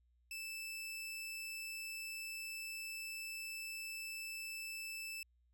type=tone; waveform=sawtooth; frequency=2637 Hz; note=E7; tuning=in tune; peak=-40 dBFS; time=0.31-5.23 s; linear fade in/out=2 ms; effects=added 60 Hz sine -70 dBFS peak until 5.53 s